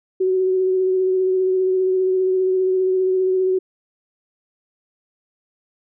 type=tone with vibrato; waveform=sine; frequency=373.9 Hz; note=F#4; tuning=18 cents sharp; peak=-15 dBFS; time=0.2-3.59 s; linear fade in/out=10 ms; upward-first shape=sine; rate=15 Hz; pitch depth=18 cents each way; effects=none